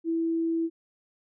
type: tone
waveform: sine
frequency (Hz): 329.6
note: E4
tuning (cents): 0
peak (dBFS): -24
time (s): 0.04-0.7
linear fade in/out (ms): 50
effects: none